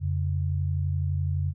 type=tone pair together; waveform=sine; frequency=88.26 / 140.1 Hz; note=F2 / C#3; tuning=+19 / +19 cents; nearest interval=minor sixth; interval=800 cents; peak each=-25 / -29 dBFS; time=0-1.54 s; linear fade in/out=50 ms; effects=none